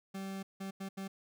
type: tone bursts at uneven times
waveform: 40% pulse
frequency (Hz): 193.6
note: G3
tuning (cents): -21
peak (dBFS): -38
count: 4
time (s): 0.14-0.43 / 0.6-0.71 / 0.8-0.89 / 0.97-1.08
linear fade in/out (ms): 10
effects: none